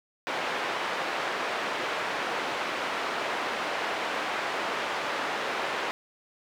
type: band-pass noise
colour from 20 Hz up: pink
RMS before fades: -31 dBFS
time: 0.27-5.91 s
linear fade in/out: 0 ms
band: 530 to 2600 Hz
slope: 12 dB/octave
effects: none